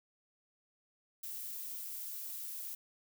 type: noise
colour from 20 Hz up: violet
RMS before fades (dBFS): -43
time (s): 1.23-2.75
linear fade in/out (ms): 5
effects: none